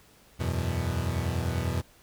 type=chord; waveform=35% pulse; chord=E suspended second; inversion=none; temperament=equal; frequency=82.41 / 92.5 / 123.47 Hz; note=E2 / F#2 / B2; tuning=0 / 0 / 0 cents; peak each=-29 / -30 / -30 dBFS; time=0.39-1.82 s; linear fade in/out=20 ms; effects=pink hiss -58 dBFS RMS until 2.02 s